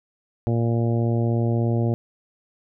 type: harmonic tone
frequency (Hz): 116.54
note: A#2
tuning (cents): 0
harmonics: 1 / 2 / 3 / 4 / 5 / 6 / 7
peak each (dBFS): -20 / -26 / -28 / -32 / -33 / -36 / -41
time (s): 0.47-1.94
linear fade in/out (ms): 0
effects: none